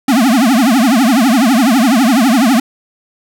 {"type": "tone with vibrato", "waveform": "square", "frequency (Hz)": 245.8, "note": "B3", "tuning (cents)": -8, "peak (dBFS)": -8, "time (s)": [0.08, 2.6], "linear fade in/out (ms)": 5, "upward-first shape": "triangle", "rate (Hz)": 12, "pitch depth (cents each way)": 300, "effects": []}